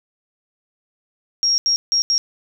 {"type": "tone bursts at uneven times", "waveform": "sine", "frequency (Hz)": 5588, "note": "F8", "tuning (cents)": 0, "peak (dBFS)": -14, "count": 4, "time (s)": [[1.43, 1.58], [1.66, 1.76], [1.92, 2.02], [2.1, 2.18]], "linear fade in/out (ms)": 0, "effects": []}